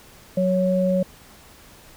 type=tone pair together; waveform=sine; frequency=185 / 554.4 Hz; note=F#3 / C#5; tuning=0 / 0 cents; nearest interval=octave + perfect fifth; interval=1900 cents; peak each=-20 dBFS; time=0.37-1.03 s; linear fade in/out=5 ms; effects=pink hiss -48 dBFS RMS until 1.96 s